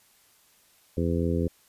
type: harmonic tone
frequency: 84.4 Hz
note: E2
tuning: 41 cents sharp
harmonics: 1 / 2 / 3 / 4 / 5 / 6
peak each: -28 / -29 / -30 / -32 / -32 / -34 dBFS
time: 0.97-1.48 s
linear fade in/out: 5 ms
effects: white hiss -61 dBFS RMS until 1.68 s + resampled to 32000 Hz